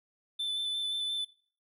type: tone with vibrato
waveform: triangle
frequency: 3520 Hz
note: A7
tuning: in tune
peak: -29 dBFS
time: 0.39-1.25 s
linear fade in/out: 10 ms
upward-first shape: square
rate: 5.7 Hz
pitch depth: 12 cents each way
effects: noise-tail reverb RT60 0.4 s tail -17 dB re dry

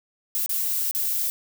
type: noise with dropouts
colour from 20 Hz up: violet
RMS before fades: -25 dBFS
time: 0.35-1.3 s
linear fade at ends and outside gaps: 0 ms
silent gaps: 0.461-0.493 / 0.911-0.949 s
effects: none

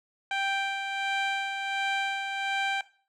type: tone with tremolo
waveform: 15% pulse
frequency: 785 Hz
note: G5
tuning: 2 cents sharp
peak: -19 dBFS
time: 0.31-2.81 s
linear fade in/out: 2 ms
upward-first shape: sine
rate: 1.4 Hz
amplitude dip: 45%
effects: noise-tail reverb RT60 0.4 s tail -17 dB re dry + low-pass 4000 Hz 12 dB/octave

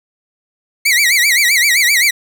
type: tone with vibrato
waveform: sawtooth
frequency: 2100 Hz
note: C7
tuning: 6 cents sharp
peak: -6 dBFS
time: 0.85-2.11 s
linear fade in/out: 10 ms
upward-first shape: sine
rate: 7.7 Hz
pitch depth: 190 cents each way
effects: none

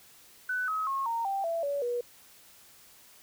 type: tone with pitch steps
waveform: sine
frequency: 1499 / 1275.2 / 1084.7 / 922.7 / 784.9 / 667.7 / 568 / 483.2 Hz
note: F#6 / D#6 / C#6 / A#5 / G5 / E5 / C#5 / B4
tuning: +22 / +42 / -38 / -18 / +2 / +22 / +42 / -38 cents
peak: -28 dBFS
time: 0.49-2.01 s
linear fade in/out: 5 ms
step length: 190 ms
effects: white hiss -56 dBFS RMS until 3.22 s

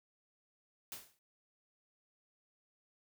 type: noise with exponential decay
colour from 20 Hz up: white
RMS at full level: -42 dBFS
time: 0.92-1.19 s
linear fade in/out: 1 ms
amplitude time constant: 57 ms
effects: none

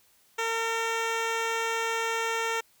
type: tone with notch filter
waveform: 10% pulse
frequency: 454.8 Hz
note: A#4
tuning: 43 cents flat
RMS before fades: -29 dBFS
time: 0.38-2.61 s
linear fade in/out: 10 ms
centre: 12000 Hz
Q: 0.88
effects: white hiss -63 dBFS RMS until 2.8 s

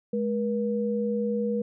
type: tone pair together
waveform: sine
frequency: 210.8 / 480.1 Hz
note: G#3 / B4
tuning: +26 / -49 cents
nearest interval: octave + major second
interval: 1425 cents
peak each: -27 dBFS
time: 0.13-1.62 s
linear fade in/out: 5 ms
effects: none

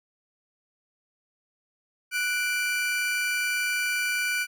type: tone pair together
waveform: 40% pulse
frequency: 1479.8 / 2349 Hz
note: F#6 / D7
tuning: 0 / 0 cents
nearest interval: minor sixth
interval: 800 cents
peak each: -27 dBFS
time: 2.11-4.47 s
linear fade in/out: 50 ms
effects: none

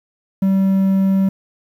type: tone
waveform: triangle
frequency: 192.8 Hz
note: G3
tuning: 28 cents flat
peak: -10 dBFS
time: 0.42-1.29 s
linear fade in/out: 5 ms
effects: 8-bit

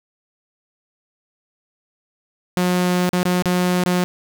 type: tone with dropouts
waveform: sawtooth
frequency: 179.8 Hz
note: F#3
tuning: 49 cents flat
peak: -12 dBFS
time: 2.57-4.04 s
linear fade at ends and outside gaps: 0 ms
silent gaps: 3.091-3.131 / 3.23-3.253 / 3.423-3.457 / 3.837-3.86 s
effects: none

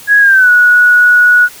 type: tone with pitch glide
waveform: sine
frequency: 1661.2 to 1463 Hz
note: G#6 to F#6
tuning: 0 to -20 cents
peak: -3 dBFS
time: 0.07-1.49 s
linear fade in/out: 50 ms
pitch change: -220 cents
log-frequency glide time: 0.2-0.5 s
effects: white hiss -34 dBFS RMS until 1.6 s

